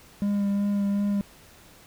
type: tone with vibrato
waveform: triangle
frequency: 201.8 Hz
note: G#3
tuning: 49 cents flat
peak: -20 dBFS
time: 0.22-1.21 s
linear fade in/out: 0 ms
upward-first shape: sine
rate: 2.7 Hz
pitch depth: 15 cents each way
effects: pink hiss -52 dBFS RMS until 1.86 s